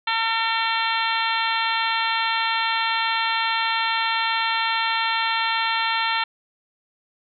harmonic tone with a mistuned harmonic, 452.8 Hz, A4, 50 cents sharp, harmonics 2 / 3 / 4 / 5 / 6 / 7 / 8 / 9, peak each -25 / -27 / -28 / -29 / -30 / -30 / -31 / -32 dBFS, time 0.07-6.24 s, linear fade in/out 5 ms, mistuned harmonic 8, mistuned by -34 cents, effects none

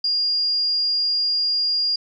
sine tone, 4827 Hz, D8, 47 cents sharp, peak -18 dBFS, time 0.04-1.96 s, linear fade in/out 5 ms, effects none

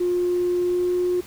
sine tone with pitch glide, 355.5 to 358.4 Hz, F4 to F4, +31 to +45 cents, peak -18 dBFS, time 0-1.21 s, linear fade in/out 10 ms, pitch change +14 cents, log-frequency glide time 0.61-0.95 s, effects tanh soft clip ceiling -14 dBFS + pink hiss -44 dBFS RMS until 1.26 s

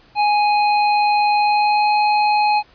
square tone with pitch glide, 832 to 838.3 Hz, G#5 to G#5, +3 to +16 cents, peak -14 dBFS, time 0.15-2.63 s, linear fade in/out 50 ms, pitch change +13 cents, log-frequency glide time 1.36-1.9 s, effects pink hiss -51 dBFS RMS until 2.74 s + resampled to 11025 Hz

